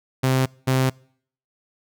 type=tone pair in turn; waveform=sawtooth; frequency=130.81 / 130.81 Hz; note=C3 / C3; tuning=0 / 0 cents; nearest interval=unison; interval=0 cents; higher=neither; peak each=-13 dBFS; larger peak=neither; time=0.23-0.46 / 0.67-0.9 s; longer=neither; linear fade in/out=10 ms; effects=noise-tail reverb RT60 0.6 s tail -26 dB re dry